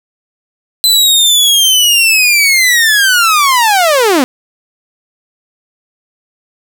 sawtooth linear sweep, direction down, 4054 to 240 Hz, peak -3 dBFS, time 0.84-4.24 s, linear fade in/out 0 ms, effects none

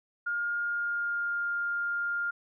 sine tone with pitch glide, 1416 to 1404.6 Hz, F6 to F6, +23 to +10 cents, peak -28 dBFS, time 0.26-2.31 s, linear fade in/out 10 ms, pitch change -13 cents, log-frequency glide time 0.63-1.51 s, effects none

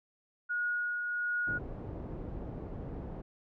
sine tone with tremolo, 1446 Hz, F#6, 40 cents flat, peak -29 dBFS, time 0.49-1.59 s, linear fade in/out 20 ms, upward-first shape triangle, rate 1.4 Hz, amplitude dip 35%
pink low-pass noise, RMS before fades -41 dBFS, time 1.47-3.22 s, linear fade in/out 10 ms, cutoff 530 Hz, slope 12 dB/octave
effects none

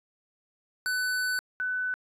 square / sine tone pair in turn, 1500 / 1500 Hz, F#6 / F#6, +23 / +23 cents, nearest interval unison, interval 0 cents, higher neither, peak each -27 dBFS, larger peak neither, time 0.86-1.39 / 1.6-1.94 s, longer first, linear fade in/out 0 ms, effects resampled to 32000 Hz

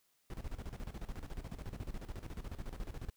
brown noise with tremolo, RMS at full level -41 dBFS, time 0.3-3.1 s, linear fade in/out 2 ms, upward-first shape square, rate 14 Hz, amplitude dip 75%, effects white hiss -75 dBFS RMS until 3.16 s

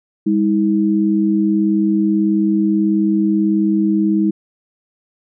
sine tone pair together, 201.6 / 320 Hz, G3 / D#4, +49 / +49 cents, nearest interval minor sixth, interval 800 cents, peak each -15 dBFS, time 0.26-4.31 s, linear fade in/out 10 ms, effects none

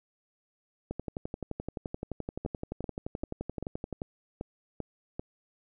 two click trains, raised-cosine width 2 ms, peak -21 / -21 dBFS, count 8 / 36, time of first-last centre 2.45-5.195 / 0.91-3.927 s, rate 2.55 / 11.6 Hz, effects none

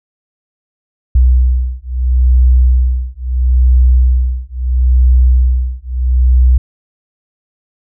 sine beating tone pair, 62.3 / 63.05 Hz, B1 / B1, +16 / +36 cents, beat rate 0.75 Hz, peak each -10 dBFS, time 1.15-6.58 s, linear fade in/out 5 ms, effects none

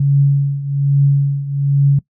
sine tone with tremolo, 140.3 Hz, C#3, 21 cents sharp, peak -7 dBFS, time 0-1.99 s, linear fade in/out 5 ms, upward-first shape triangle, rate 1.2 Hz, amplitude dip 80%, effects noise-tail reverb RT60 0.1 s tail -21 dB re dry

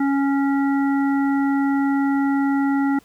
harmonic tone, 277.2 Hz, C#4, in tune, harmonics 1 / 3 / 5 / 7, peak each -17 / -27 / -31 / -34 dBFS, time 0-2.99 s, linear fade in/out 5 ms, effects pink hiss -54 dBFS RMS until 3.04 s

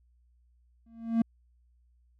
triangle tone with exponential growth, 228.6 Hz, A#3, 34 cents flat, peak -17 dBFS, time 0.86-1.22 s, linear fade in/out 5 ms, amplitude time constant 78 ms, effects added 60 Hz sine -62 dBFS peak until 2.19 s

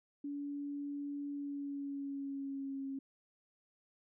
sine tone with pitch glide, 285.9 to 271.4 Hz, D4 to C#4, -46 to -36 cents, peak -38 dBFS, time 0.24-2.99 s, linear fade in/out 5 ms, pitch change -90 cents, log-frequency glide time 1.3-2.88 s, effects none

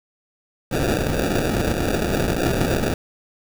white noise with sample-and-hold, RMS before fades -21 dBFS, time 0.71-2.94 s, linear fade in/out 5 ms, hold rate 1050 Hz, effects none

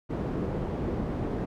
white low-pass noise, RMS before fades -31 dBFS, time 0.09-1.46 s, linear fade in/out 20 ms, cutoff 360 Hz, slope 12 dB/octave, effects none

